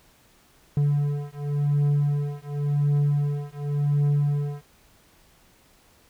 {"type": "beating tone pair", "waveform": "triangle", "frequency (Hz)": [144.3, 145.21], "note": ["D3", "D3"], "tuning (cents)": [-30, -19], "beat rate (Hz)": 0.91, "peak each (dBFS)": -22, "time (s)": [0.77, 4.62], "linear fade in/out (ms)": 2, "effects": ["pink hiss -58 dBFS RMS until 6.09 s"]}